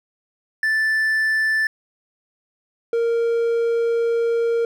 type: tone pair in turn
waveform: triangle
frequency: 1760 / 464.6 Hz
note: A6 / A#4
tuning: 0 / -6 cents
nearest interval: octave + major seventh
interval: 2306 cents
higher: first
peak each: -15 dBFS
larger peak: neither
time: 0.63-1.67 / 2.93-4.65 s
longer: second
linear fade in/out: 2 ms
effects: none